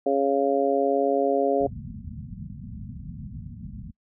harmonic tone, 138.59 Hz, C#3, in tune, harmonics 2 / 3 / 4 / 5, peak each -27 / -24 / -24 / -26 dBFS, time 0.06-1.67 s, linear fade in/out 5 ms
pink low-pass noise, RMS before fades -35 dBFS, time 1.6-3.91 s, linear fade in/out 10 ms, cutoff 240 Hz, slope 96 dB/octave
effects noise-tail reverb RT60 0.1 s tail -26 dB re dry + high-pass 60 Hz 12 dB/octave

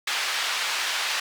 white band-pass noise, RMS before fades -27 dBFS, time 0.07-1.2 s, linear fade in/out 5 ms, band 1000 to 3700 Hz, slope 12 dB/octave, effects none

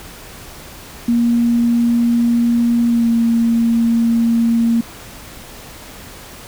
sine tone with pitch glide, 235.9 to 231.3 Hz, A#3 to A#3, +21 to -13 cents, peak -11 dBFS, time 1.08-4.81 s, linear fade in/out 5 ms, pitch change -34 cents, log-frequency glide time 2.89-3.08 s, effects pink hiss -36 dBFS RMS until 6.47 s

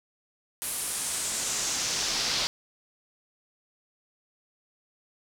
brown noise with band-pass filter sweep, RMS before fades -30 dBFS, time 0.62-2.47 s, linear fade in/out 0 ms, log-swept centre 11000 to 4600 Hz, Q 2.3, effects none

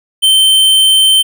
square tone, 3104 Hz, G7, 18 cents flat, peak -6 dBFS, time 0.22-1.23 s, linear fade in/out 20 ms, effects none

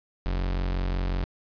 40% pulse tone, 45.49 Hz, F#1, 29 cents flat, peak -24 dBFS, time 0.26-1.24 s, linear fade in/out 0 ms, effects resampled to 11025 Hz + 11-bit

